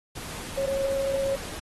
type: tone in noise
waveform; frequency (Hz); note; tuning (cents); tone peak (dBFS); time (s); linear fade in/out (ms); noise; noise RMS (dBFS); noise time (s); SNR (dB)
sine; 546; C#5; -26; -24; 0.57-1.36; 10; pink; -38; 0.15-1.6; +11
effects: AAC 32 kbps